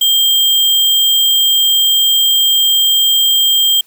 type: tone with sample-and-hold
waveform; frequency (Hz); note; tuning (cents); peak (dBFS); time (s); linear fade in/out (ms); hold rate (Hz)
sine; 3191; G7; +30; -8; 0.01-3.81; 5; 11025
effects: white hiss -52 dBFS RMS until 3.86 s